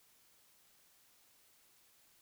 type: silence
effects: white hiss -68 dBFS RMS until 2.21 s